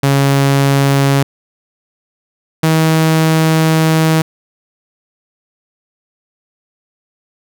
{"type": "tone pair in turn", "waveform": "sawtooth", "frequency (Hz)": [138.59, 159.63], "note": ["C#3", "D#3"], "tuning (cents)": [0, 45], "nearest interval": "major second", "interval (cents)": 245, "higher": "second", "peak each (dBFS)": -5, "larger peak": "neither", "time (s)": [[0.03, 1.23], [2.63, 4.22]], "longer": "second", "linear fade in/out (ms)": 5, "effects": []}